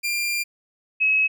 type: tone pair in turn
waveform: sawtooth / sine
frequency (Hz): 2389 / 2566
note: D7 / E7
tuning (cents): +29 / -47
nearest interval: minor second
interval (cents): 124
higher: second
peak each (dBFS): -19 / -16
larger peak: second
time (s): 0.03-0.44 / 1-1.28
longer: first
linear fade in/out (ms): 20
effects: none